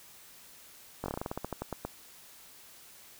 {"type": "slowing click train", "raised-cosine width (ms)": 1, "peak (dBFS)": -20, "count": 15, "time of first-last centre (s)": [1.04, 1.85], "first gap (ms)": 20, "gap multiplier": 1.15, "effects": ["white hiss -54 dBFS RMS until 3.19 s"]}